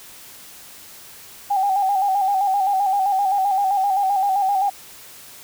sine tone with vibrato, 785 Hz, G5, 2 cents sharp, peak -16 dBFS, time 1.5-4.7 s, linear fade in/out 10 ms, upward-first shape square, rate 7.7 Hz, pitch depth 54 cents each way, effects white hiss -42 dBFS RMS until 5.43 s

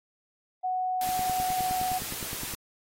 sine tone, 740 Hz, F#5, in tune, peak -26 dBFS, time 0.63-1.99 s, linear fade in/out 20 ms
white noise, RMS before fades -36 dBFS, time 1.01-2.55 s, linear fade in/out 2 ms
click train, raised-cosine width 3 ms, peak -27 dBFS, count 15, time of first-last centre 1.09-2.538 s, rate 9.67 Hz
effects AAC 48 kbps

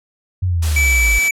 sine linear sweep, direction down, 94.3 to 49 Hz, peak -14 dBFS, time 0.42-1.19 s, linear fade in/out 10 ms
white noise, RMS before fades -26 dBFS, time 0.62-1.29 s, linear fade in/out 10 ms
square tone, 2305 Hz, D7, 33 cents flat, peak -14 dBFS, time 0.76-1.31 s, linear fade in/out 5 ms
effects low-pass 11000 Hz 12 dB/octave

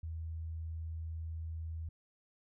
sine tone, 81 Hz, E2, 30 cents flat, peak -38 dBFS, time 0.03-1.89 s, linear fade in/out 5 ms, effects none

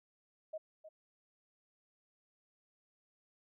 sine tone with echo, 628 Hz, D#5, 16 cents sharp, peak -39 dBFS, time 0.53-0.58 s, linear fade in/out 10 ms, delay 310 ms, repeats 1, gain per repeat -11 dB, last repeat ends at 0.89 s, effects none

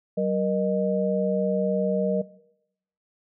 sine tone cluster, 190.2 / 471.7 / 615 Hz, F#3 / A#4 / D#5, +48 / +20 / -20 cents, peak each -26 dBFS, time 0.17-2.22 s, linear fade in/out 10 ms, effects noise-tail reverb RT60 0.8 s tail -19 dB re dry

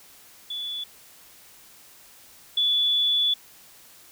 sine tone pair in turn, 3443 / 3443 Hz, A7 / A7, -38 / -38 cents, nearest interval unison, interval 0 cents, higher neither, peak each -29 / -19 dBFS, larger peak second, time 0.5-0.84 / 2.57-3.34 s, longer second, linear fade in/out 5 ms, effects white hiss -51 dBFS RMS until 4.11 s

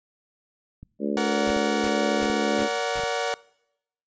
click train, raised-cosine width 5 ms, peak -29 dBFS, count 4, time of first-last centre 0.83-3.036 s, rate 1.36 Hz
harmonic tone, 71.8 Hz, D2, 39 cents flat, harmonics 3 / 4 / 5 / 6 / 7 / 8, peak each -27 / -29 / -31 / -33 / -34 / -35 dBFS, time 0.99-2.69 s, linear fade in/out 50 ms
sawtooth chord, Bb augmented, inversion none, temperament equal with one note detuned, 466.2 / 572.6 / 740 Hz, Bb4 / D5 / F#5, 0 / -44 / 0 cents, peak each -25 dBFS, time 1.17-3.34 s, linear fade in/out 0 ms
pink noise bursts, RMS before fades -36 dBFS, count 5, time 1.46-3.005 s, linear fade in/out 5 ms, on 53 ms, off 320 ms
effects noise-tail reverb RT60 0.8 s tail -23 dB re dry + resampled to 16000 Hz

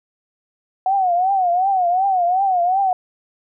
sine tone with vibrato, 740 Hz, F#5, in tune, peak -14 dBFS, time 0.86-2.93 s, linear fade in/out 2 ms, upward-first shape triangle, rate 2.7 Hz, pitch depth 140 cents each way, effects none

